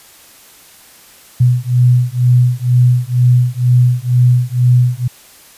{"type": "beating tone pair", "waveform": "sine", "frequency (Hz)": [122.9, 125], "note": ["B2", "B2"], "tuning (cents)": [-8, 21], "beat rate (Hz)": 2.1, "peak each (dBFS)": -11, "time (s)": [1.4, 5.08], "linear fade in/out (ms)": 10, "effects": ["white hiss -42 dBFS RMS until 5.57 s", "resampled to 32000 Hz"]}